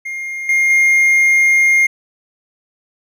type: tone with level steps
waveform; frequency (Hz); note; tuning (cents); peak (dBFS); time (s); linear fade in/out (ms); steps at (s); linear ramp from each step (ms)
triangle; 2125; C7; +26; -20 / -9 / -7; 0.05-1.87; 10; 0.49 / 0.7; 2
effects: none